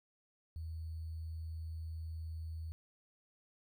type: tone with sample-and-hold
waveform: sine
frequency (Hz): 80.7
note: E2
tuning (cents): -36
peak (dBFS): -40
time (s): 0.56-2.72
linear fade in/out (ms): 0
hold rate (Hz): 4410
effects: none